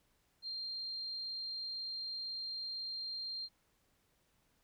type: tone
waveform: sine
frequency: 4186 Hz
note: C8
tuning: in tune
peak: -39 dBFS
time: 0.42-3.49 s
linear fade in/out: 50 ms
effects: pink hiss -75 dBFS RMS until 4.63 s